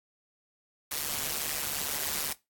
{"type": "noise with amplitude modulation", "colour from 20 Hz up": "white", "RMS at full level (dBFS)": -29, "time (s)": [0.91, 2.33], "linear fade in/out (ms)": 5, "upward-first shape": "sine", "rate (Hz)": 146, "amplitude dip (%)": 85, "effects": ["noise-tail reverb RT60 0.2 s tail -18 dB re dry", "AAC 64 kbps"]}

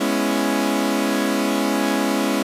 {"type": "chord", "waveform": "sawtooth", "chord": "C# minor seventh", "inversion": "second", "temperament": "equal with one note detuned", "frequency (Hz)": [207.7, 246.9, 277.2, 332.9], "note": ["G#3", "B3", "C#4", "E4"], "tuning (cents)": [0, 0, 0, 17], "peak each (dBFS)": [-20, -22, -18, -21], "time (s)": [0, 2.43], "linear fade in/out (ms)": 10, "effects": ["resampled to 32000 Hz"]}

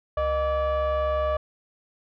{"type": "tone with frequency modulation", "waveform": "sine", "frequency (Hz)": 612, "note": "D#5", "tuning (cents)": -29, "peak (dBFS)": -19, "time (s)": [0.17, 1.37], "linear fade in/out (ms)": 5, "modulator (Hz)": 544, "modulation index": 0.9, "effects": ["tanh soft clip ceiling -21 dBFS"]}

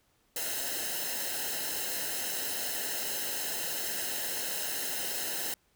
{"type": "noise with comb filter", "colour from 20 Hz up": "white", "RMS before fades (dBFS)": -34, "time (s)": [0.36, 5.54], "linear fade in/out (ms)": 2, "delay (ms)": 0.86, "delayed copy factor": -0.75, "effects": ["pink hiss -70 dBFS RMS until 5.75 s"]}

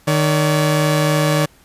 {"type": "tone pair together", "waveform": "sawtooth", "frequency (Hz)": [153.3, 569.8], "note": ["D#3", "C#5"], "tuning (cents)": [-25, 48], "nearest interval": "octave + major seventh", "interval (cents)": 2273, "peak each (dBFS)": [-11, -15], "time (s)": [0.07, 1.46], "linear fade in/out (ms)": 10, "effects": ["pink hiss -51 dBFS RMS until 1.64 s", "resampled to 32000 Hz"]}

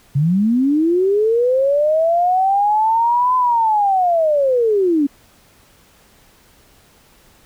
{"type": "linear two-way sweep", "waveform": "sine", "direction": "up then down", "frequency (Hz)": [132.9, 1019, 272.6], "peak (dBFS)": -12, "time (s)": [0.15, 5.07], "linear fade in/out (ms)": 10, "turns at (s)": 3.36, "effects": ["pink hiss -51 dBFS RMS until 7.45 s"]}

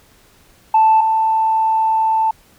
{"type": "tone pair in turn", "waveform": "sine", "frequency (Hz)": [880, 884.6], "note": ["A5", "A5"], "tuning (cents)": [0, 9], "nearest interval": "unison", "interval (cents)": 9, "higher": "second", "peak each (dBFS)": [-7, -12], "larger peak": "first", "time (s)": [[0.74, 1.01], [1.01, 2.31]], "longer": "second", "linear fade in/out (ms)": 5, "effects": ["tanh soft clip ceiling -5 dBFS", "pink hiss -51 dBFS RMS until 2.58 s"]}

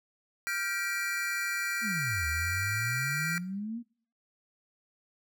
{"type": "chord", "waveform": "square", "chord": "G dominant seventh", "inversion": "third", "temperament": "equal with one note detuned", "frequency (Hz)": [1396.9, 1568, 1929.3, 2349], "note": ["F6", "G6", "B6", "D7"], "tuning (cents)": [0, 0, -41, 0], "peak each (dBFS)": -37, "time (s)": [0.47, 3.38], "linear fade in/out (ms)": 0}
{"type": "exponential two-way sweep", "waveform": "sine", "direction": "down then up", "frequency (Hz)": [242.9, 75.6, 242.9], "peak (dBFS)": -33, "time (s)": [1.81, 3.83], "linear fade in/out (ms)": 50, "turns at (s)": 2.27}
{"effects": ["noise-tail reverb RT60 0.5 s tail -21 dB re dry"]}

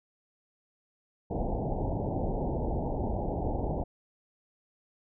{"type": "low-pass noise", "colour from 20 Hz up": "pink", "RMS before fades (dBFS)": -31, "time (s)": [1.3, 3.84], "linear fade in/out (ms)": 10, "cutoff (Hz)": 890, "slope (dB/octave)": 96, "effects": []}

